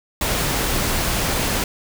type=noise; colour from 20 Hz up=pink; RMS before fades=-21 dBFS; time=0.21-1.64 s; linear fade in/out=2 ms; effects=none